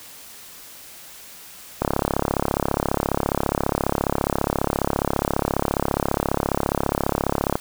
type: click train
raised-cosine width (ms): 1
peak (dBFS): -5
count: 200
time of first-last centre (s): 1.82-7.555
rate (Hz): 34.7
effects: white hiss -42 dBFS RMS until 7.6 s